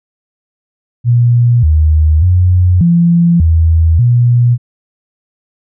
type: tone with pitch steps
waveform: sine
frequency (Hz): 120 / 77.6 / 90.3 / 170.9 / 81.5 / 120.9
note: B2 / D#2 / F#2 / F3 / E2 / B2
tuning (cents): -49 / -4 / -42 / -37 / -19 / -36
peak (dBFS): -5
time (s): 1.04-4.58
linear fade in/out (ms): 50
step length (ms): 590
effects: none